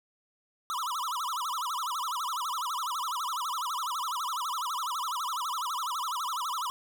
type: tone with vibrato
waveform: square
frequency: 1139 Hz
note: C#6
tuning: 47 cents sharp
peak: -31 dBFS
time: 0.7-6.7 s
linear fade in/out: 0 ms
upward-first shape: sine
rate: 12 Hz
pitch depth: 290 cents each way
effects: 11-bit